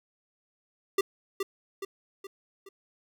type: tone with echo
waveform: square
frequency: 392 Hz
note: G4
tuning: in tune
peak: -22 dBFS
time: 0.98-1.01 s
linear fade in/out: 5 ms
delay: 420 ms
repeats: 4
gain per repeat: -6 dB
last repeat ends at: 2.69 s
effects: none